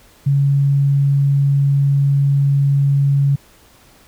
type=tone; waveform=sine; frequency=139.9 Hz; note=C#3; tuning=16 cents sharp; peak=-11 dBFS; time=0.26-3.36 s; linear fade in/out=10 ms; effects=pink hiss -49 dBFS RMS until 4.07 s